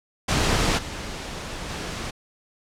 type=noise with level steps; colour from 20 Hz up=pink; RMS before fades=-21 / -33 / -31 dBFS; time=0.28-2.11 s; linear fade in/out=10 ms; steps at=0.77 / 1.68 s; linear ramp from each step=20 ms; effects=low-pass 7000 Hz 12 dB/octave